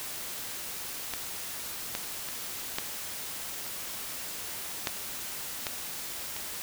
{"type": "clicks", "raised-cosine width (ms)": 0.2, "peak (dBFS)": [-15, -14, -20, -12, -23, -10, -13, -21], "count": 8, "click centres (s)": [1.137, 1.951, 2.287, 2.785, 3.665, 4.872, 5.668, 6.365], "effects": ["white hiss -38 dBFS RMS until 6.62 s"]}